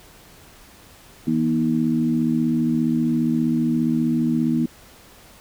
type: tone cluster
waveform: sine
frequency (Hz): 163.2 / 240.1 / 315.1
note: E3 / B3 / D#4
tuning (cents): -17 / -49 / +22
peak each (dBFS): -25 / -19 / -24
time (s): 1.27-4.66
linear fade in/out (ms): 5
effects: pink hiss -48 dBFS RMS until 5.4 s